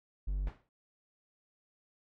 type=tone; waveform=triangle; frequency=48.34 Hz; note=G1; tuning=23 cents flat; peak=-29 dBFS; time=0.27-0.49 s; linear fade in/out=10 ms
type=noise with exponential decay; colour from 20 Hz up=pink; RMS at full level=-44 dBFS; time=0.47-0.69 s; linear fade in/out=1 ms; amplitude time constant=47 ms
effects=low-pass 2000 Hz 12 dB/octave